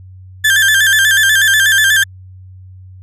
35% pulse tone with vibrato, 1661.2 Hz, G#6, in tune, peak -6 dBFS, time 0.44-2.04 s, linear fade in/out 10 ms, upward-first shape square, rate 8.2 Hz, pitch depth 79 cents each way, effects added 93 Hz sine -33 dBFS peak until 3.02 s + resampled to 32000 Hz

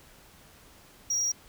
triangle tone, 5690 Hz, F8, 31 cents sharp, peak -24 dBFS, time 1.1-1.32 s, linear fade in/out 5 ms, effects pink hiss -55 dBFS RMS until 1.48 s

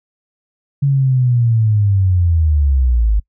sine linear sweep, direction down, 141.7 to 49.92 Hz, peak -10 dBFS, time 0.82-3.2 s, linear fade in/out 10 ms, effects noise-tail reverb RT60 0.1 s tail -25 dB re dry

